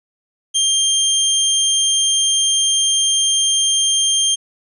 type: tone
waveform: 20% pulse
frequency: 3185 Hz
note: G7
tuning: 27 cents sharp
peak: -8 dBFS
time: 0.54-4.36 s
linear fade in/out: 20 ms
effects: resampled to 24000 Hz